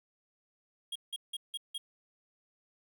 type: tone bursts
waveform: square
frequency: 3267 Hz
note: G#7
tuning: 29 cents flat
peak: -36 dBFS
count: 5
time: 0.92-1.78 s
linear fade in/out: 5 ms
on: 36 ms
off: 170 ms
effects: none